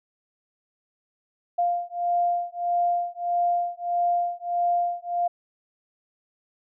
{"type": "beating tone pair", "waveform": "sine", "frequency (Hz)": [698.5, 700.1], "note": ["F5", "F5"], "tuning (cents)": [0, 4], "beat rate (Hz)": 1.6, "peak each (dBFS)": -25, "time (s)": [1.58, 5.28], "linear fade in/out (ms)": 10, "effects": []}